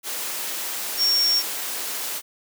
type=tone in noise; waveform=sine; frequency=5520 Hz; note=F8; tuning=21 cents flat; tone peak=-17 dBFS; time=0.97-1.43 s; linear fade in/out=50 ms; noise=white; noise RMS=-29 dBFS; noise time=0.03-2.22 s; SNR=+9 dB; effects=high-pass 300 Hz 12 dB/octave